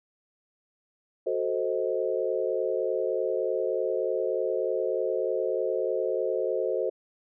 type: chord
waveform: sine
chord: F# diminished seventh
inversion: none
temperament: equal with one note detuned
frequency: 370 / 440 / 523.3 / 629.8 Hz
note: F#4 / A4 / C5 / Eb5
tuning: 0 / 0 / 0 / +21 cents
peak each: -31 / -30 / -29 / -33 dBFS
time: 1.26-6.9 s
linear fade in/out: 10 ms
effects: none